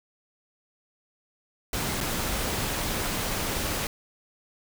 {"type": "noise with dropouts", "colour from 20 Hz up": "pink", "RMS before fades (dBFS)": -29, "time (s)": [1.73, 3.87], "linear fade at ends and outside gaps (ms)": 2, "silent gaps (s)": [2.005, 2.01], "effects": []}